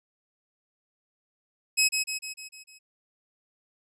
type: tone with echo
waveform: 15% pulse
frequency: 2557 Hz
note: D#7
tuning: 47 cents sharp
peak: -12 dBFS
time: 1.77-1.89 s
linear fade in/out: 20 ms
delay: 150 ms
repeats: 6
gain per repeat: -5 dB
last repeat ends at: 2.79 s
effects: low-pass 12000 Hz 12 dB/octave